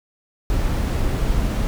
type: noise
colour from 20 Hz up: brown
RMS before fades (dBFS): -20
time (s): 0.5-1.67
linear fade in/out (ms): 0
effects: none